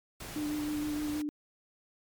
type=noise; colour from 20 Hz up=pink; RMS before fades=-43 dBFS; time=0.2-1.22 s; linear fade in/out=5 ms
type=tone with vibrato; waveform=sine; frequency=299 Hz; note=D4; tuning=31 cents sharp; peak=-31 dBFS; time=0.36-1.29 s; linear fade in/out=0 ms; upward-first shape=sine; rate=6.4 Hz; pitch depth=18 cents each way
effects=MP3 96 kbps